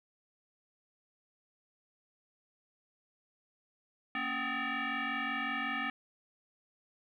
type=tone with frequency modulation; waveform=sine; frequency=277.2 Hz; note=C#4; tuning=in tune; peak=-32 dBFS; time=4.15-5.9 s; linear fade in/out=2 ms; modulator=509 Hz; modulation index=4.6; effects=12-bit

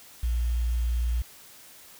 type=tone with quantisation; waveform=sine; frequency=59 Hz; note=A#1; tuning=22 cents sharp; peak=-23 dBFS; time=0.23-1.22 s; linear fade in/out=5 ms; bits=8; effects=white hiss -50 dBFS RMS until 1.99 s

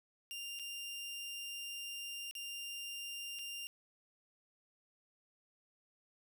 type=tone with dropouts; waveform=sawtooth; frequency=2794 Hz; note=F7; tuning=in tune; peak=-39 dBFS; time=0.31-3.67 s; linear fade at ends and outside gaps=0 ms; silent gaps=0.59-0.596 / 2.311-2.352 / 3.388-3.392 s; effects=none

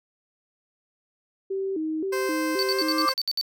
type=tone with vibrato; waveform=sine; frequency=348.7 Hz; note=F4; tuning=3 cents flat; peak=-25 dBFS; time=1.5-3.06 s; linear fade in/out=10 ms; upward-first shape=square; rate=1.9 Hz; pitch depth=180 cents each way
type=tone with pitch glide; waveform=15% pulse; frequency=520 to 526.3 Hz; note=C5 to C5; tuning=-11 to +10 cents; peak=-21 dBFS; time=2.12-3.14 s; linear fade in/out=10 ms; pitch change=+21 cents; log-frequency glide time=2.71-2.76 s
type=tone bursts; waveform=triangle; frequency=4548 Hz; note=C#8; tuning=44 cents sharp; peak=-22 dBFS; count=9; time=2.59-3.412 s; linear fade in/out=0 ms; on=38 ms; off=60 ms
type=tone with exponential growth; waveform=sine; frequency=1174.7 Hz; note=D6; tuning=in tune; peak=-18 dBFS; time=2.67-3.09 s; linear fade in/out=0 ms; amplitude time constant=90 ms
effects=none

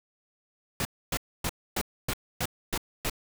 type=noise bursts; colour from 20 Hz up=pink; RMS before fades=-29 dBFS; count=8; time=0.8-3.098 s; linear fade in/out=2 ms; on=51 ms; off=270 ms; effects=none

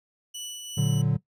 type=tone with tremolo; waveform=20% pulse; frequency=2960 Hz; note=F#7; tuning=in tune; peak=-28 dBFS; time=0.34-1.02 s; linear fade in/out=10 ms; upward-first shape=triangle; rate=2.7 Hz; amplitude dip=40%
type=chord; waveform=triangle; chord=Bb augmented; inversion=none; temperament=equal; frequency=116.54 / 146.83 / 185 Hz; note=Bb2 / D3 / F#3; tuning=0 / 0 / 0 cents; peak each=-24 / -21 / -27 dBFS; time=0.77-1.17 s; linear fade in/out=10 ms
effects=noise-tail reverb RT60 0.1 s tail -17 dB re dry

